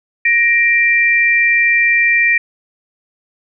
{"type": "tone pair together", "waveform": "sine", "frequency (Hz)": [1873.9, 2361], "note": ["A#6", "D7"], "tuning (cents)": [9, 9], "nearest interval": "major third", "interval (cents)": 400, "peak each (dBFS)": -12, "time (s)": [0.25, 2.38], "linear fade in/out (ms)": 5, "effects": []}